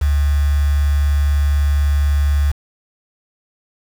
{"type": "tone with quantisation", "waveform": "sine", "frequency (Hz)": 72, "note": "D2", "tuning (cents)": -34, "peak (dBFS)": -12, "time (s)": [0.01, 2.52], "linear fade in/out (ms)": 10, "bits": 5, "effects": []}